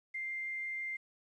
sine tone with quantisation, 2098 Hz, C7, 4 cents sharp, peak -36 dBFS, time 0.14-0.97 s, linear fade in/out 10 ms, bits 11, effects resampled to 22050 Hz

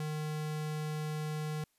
square tone, 153.1 Hz, D#3, 28 cents flat, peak -35 dBFS, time 0-1.64 s, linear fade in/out 2 ms, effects white hiss -75 dBFS RMS until 1.78 s + resampled to 32000 Hz

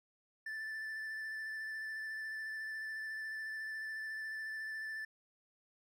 triangle tone with vibrato, 1760 Hz, A6, in tune, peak -38 dBFS, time 0.46-5.05 s, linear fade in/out 5 ms, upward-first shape square, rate 14 Hz, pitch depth 12 cents each way, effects none

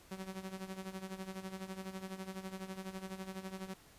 sawtooth tone with tremolo, 189.7 Hz, F#3, 43 cents sharp, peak -36 dBFS, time 0.11-3.74 s, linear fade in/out 5 ms, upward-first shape sine, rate 12 Hz, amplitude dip 75%, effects pink hiss -61 dBFS RMS until 3.98 s + resampled to 32000 Hz

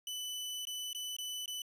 sawtooth tone with dropouts, 2992 Hz, F#7, 19 cents sharp, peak -35 dBFS, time 0.07-1.62 s, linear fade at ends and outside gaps 2 ms, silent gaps 0.653-0.67 / 0.931-0.948 / 1.166-1.185 / 1.459-1.478 s, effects resampled to 32000 Hz

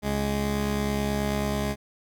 15% pulse tone pair together, 69.31 / 207.7 Hz, C#2 / G#3, 0 / 0 cents, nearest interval octave + perfect fifth, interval 1900 cents, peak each -22 dBFS, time 0.02-1.76 s, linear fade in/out 50 ms, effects none

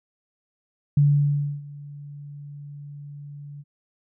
sine tone with ADSR envelope, 144.3 Hz, D3, 30 cents flat, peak -13 dBFS, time 0.97-3.64 s, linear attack 4 ms, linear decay 640 ms, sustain -23 dB, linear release 37 ms, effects none

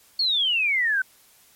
sine exponential sweep, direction down, 4442 to 1500 Hz, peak -19 dBFS, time 0.19-1.02 s, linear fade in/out 5 ms, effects white hiss -56 dBFS RMS until 1.55 s + MP3 64 kbps

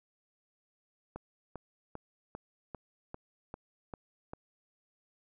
click train, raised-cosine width 1 ms, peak -27 dBFS, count 9, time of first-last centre 1.16-4.335 s, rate 2.52 Hz, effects none

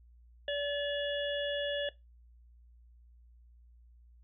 harmonic tone with a mistuned harmonic, 575 Hz, D5, 37 cents flat, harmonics 1 / 3 / 5 / 6, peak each -33 / -38 / -40 / -41 dBFS, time 0.48-1.89 s, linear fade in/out 2 ms, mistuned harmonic 6, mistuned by -23 cents, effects noise-tail reverb RT60 0.2 s tail -19 dB re dry + added 59 Hz sine -56 dBFS peak until 4.23 s

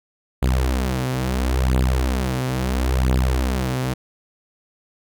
sawtooth beating tone pair, 63.7 / 64.44 Hz, C2 / C2, -46 / -26 cents, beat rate 0.74 Hz, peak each -17 dBFS, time 0.42-3.94 s, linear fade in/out 10 ms, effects none

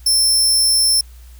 25% pulse tone, 5340 Hz, E8, 22 cents sharp, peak -7 dBFS, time 0.06-1.01 s, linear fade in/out 5 ms, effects added 60 Hz sine -37 dBFS peak until 1.39 s + white hiss -51 dBFS RMS until 1.39 s

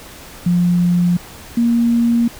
sine tone pair in turn, 175.8 / 234.7 Hz, F3 / A#3, +12 / +12 cents, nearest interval perfect fourth, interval 500 cents, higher second, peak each -11 dBFS, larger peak neither, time 0.46-1.17 / 1.57-2.28 s, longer neither, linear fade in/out 5 ms, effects pink hiss -37 dBFS RMS until 2.39 s

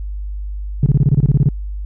sine tone bursts, 138.8 Hz, C#3, 3 cents sharp, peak -6 dBFS, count 12, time 0.83-1.488 s, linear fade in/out 2 ms, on 31 ms, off 26 ms, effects tanh soft clip ceiling -5 dBFS + added 50 Hz sine -22 dBFS peak until 1.85 s

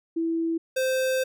sine / square tone pair in turn, 329.6 / 520.3 Hz, E4 / C5, 0 / -10 cents, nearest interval minor sixth, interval 790 cents, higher second, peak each -23 dBFS, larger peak neither, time 0.16-0.58 / 0.76-1.24 s, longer second, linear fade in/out 10 ms, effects none

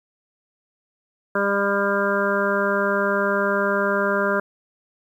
harmonic tone, 200 Hz, G3, 35 cents sharp, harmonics 1 / 2 / 3 / 5 / 6 / 7 / 8, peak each -27 / -25 / -24 / -28 / -29 / -25 / -27 dBFS, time 1.35-4.4 s, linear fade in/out 5 ms, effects 9-bit

